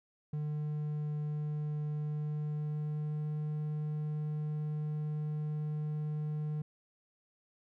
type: tone with pitch glide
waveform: triangle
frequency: 150.1 to 151.49 Hz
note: D3 to D#3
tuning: +38 to -46 cents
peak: -31 dBFS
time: 0.33-6.62 s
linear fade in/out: 5 ms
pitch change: +16 cents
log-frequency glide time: 2.34-3.37 s
effects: none